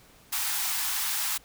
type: high-pass noise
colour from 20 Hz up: white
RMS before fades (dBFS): -29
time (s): 0.32-1.38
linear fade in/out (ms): 10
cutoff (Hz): 750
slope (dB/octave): 96
effects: pink hiss -56 dBFS RMS until 1.44 s